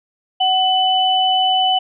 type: tone pair together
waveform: sine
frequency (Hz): 750 / 2997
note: F#5 / F#7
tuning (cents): +23 / +22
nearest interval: 2 octaves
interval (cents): 2399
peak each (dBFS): -15 / -16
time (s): 0.4-1.79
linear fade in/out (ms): 10
effects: none